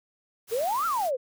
white noise, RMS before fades -40 dBFS, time 0.47-1.11 s, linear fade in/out 50 ms
sine exponential two-way sweep, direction up then down, 427.2 to 1396.9 to 478.6 Hz, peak -24 dBFS, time 0.51-1.17 s, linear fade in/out 20 ms, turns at 0.86 s
effects none

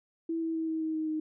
sine tone with pitch steps, 328.8 / 325.8 / 322.8 / 319.8 / 316.9 / 314 / 311.1 Hz, E4 / E4 / E4 / D#4 / D#4 / D#4 / D#4, -4 / -20 / -36 / +48 / +32 / +16 / 0 cents, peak -29 dBFS, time 0.29-1.2 s, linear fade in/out 5 ms, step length 130 ms, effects none

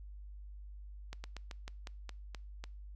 slowing click train, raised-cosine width 0.2 ms, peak -27 dBFS, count 9, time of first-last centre 1.13-2.64 s, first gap 110 ms, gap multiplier 1.15, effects noise-tail reverb RT60 0.4 s tail -24 dB re dry + added 50 Hz sine -46 dBFS peak until 2.95 s

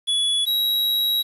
square tone pair in turn, 3400 / 3856 Hz, G#7 / B7, +40 / -42 cents, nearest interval major second, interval 218 cents, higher second, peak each -19 dBFS, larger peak neither, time 0.07-0.46 / 0.46-1.23 s, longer second, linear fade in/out 20 ms, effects resampled to 32000 Hz + 8-bit

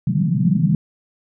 pink band-pass noise, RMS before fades -17 dBFS, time 0.07-0.75 s, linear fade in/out 2 ms, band 140 to 200 Hz, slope 48 dB/octave, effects none

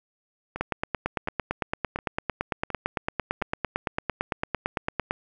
two click trains, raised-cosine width 0.5 ms, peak -18 / -10 dBFS, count 5 / 41, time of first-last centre 0.56-3.417 / 0.61-5.109 s, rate 1.4 / 8.89 Hz, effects none

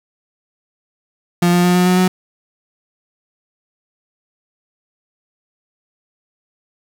35% pulse tone with pitch steps, 174.61 / 176.43 / 178.28 / 180.14 / 182.02 / 183.93 Hz, F3 / F3 / F3 / F#3 / F#3 / F#3, 0 / +18 / +36 / -46 / -28 / -10 cents, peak -9 dBFS, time 1.42-2.08 s, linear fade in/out 5 ms, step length 110 ms, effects 7-bit

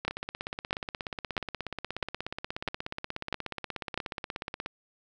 two click trains, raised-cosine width 0.3 ms, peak -18 / -12 dBFS, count 78 / 7, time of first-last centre 0.05-4.661 / 0.08-3.976 s, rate 16.7 / 1.54 Hz, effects none

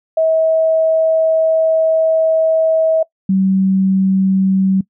sine tone pair in turn, 643 / 191.17 Hz, E5 / G3, -43 / -43 cents, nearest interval octave + major sixth, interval 2100 cents, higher first, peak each -10 dBFS, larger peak neither, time 0.17-3.03 / 3.29-4.81 s, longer first, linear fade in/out 5 ms, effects noise-tail reverb RT60 0.1 s tail -21 dB re dry

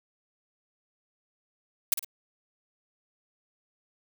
blue noise with echo, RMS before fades -22 dBFS, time 1.92-1.94 s, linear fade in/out 2 ms, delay 53 ms, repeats 2, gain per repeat -9 dB, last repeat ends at 2.046 s, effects none

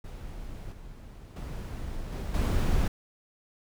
brown noise with level steps, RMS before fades -40 / -45 / -36 / -33 / -25 dBFS, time 0.04-2.88 s, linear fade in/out 5 ms, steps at 0.72 / 1.36 / 2.12 / 2.34 s, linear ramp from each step 5 ms, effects none

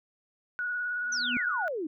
sine tone with vibrato, 1460 Hz, F#6, 24 cents flat, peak -29 dBFS, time 0.59-1.68 s, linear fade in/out 0 ms, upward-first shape square, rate 19 Hz, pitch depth 18 cents each way
sine tone with exponential growth, 244.4 Hz, B3, 18 cents flat, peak -28 dBFS, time 1.02-1.37 s, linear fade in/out 0 ms, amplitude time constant 75 ms
sine exponential sweep, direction down, 6272 to 290.4 Hz, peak -30 dBFS, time 1.12-1.87 s, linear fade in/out 5 ms
effects none

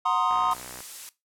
triangle chord, C half-diminished seventh, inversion second, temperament equal with one note detuned, 735.7 / 932.3 / 1046.5 / 1244.5 Hz, Gb5 / Bb5 / C6 / Eb6, -10 / 0 / 0 / 0 cents, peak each -27 / -26 / -24 / -25 dBFS, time 0.05-0.54 s, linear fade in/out 10 ms
click train, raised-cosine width 0.5 ms, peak -26 dBFS, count 32, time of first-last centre 0.31-0.805 s, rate 62.6 Hz
blue noise, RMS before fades -37 dBFS, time 0.51-1.09 s, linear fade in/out 0 ms
effects noise-tail reverb RT60 0.2 s tail -17 dB re dry + low-pass 11000 Hz 12 dB/octave

